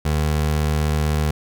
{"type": "tone", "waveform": "25% pulse", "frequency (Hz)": 75.9, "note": "D#2", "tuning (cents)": -42, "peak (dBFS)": -14, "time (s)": [0.05, 1.31], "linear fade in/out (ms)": 5, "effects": []}